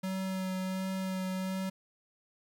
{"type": "tone with vibrato", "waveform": "square", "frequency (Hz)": 188.3, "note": "F#3", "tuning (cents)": 31, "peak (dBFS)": -33, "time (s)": [0.03, 1.7], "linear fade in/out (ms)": 10, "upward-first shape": "sine", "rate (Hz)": 1.4, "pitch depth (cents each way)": 14, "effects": ["12-bit"]}